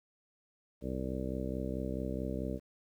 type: harmonic tone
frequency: 64.6 Hz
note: C2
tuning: 21 cents flat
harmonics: 1 / 2 / 3 / 4 / 5 / 6 / 7 / 8 / 9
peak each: -40 / -43 / -40 / -41 / -43 / -48 / -43 / -49 / -44 dBFS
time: 0.81-2.6 s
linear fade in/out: 50 ms
effects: 11-bit